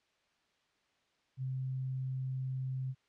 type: tone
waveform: sine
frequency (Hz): 130.81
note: C3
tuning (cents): 0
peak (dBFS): -34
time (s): 1.37-2.95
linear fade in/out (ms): 50
effects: white hiss -74 dBFS RMS until 3.08 s + low-pass 4000 Hz 12 dB/octave